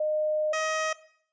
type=tone pair in turn; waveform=sine / 15% pulse; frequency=613 / 630.6 Hz; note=D#5 / D#5; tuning=-26 / +23 cents; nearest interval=unison; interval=49 cents; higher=second; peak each=-24 / -20 dBFS; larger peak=second; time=0-0.53 / 0.53-0.93 s; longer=first; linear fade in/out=5 ms; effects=noise-tail reverb RT60 0.6 s tail -17 dB re dry + resampled to 16000 Hz